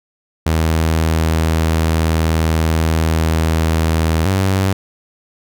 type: tone pair in turn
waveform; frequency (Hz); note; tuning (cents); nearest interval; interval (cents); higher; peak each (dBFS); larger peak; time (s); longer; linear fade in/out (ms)
sawtooth; 80.5 / 95.73; E2 / G2; -41 / -41; minor third; 300; second; -9; neither; 0.46-4.25 / 4.25-4.73; first; 5
effects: none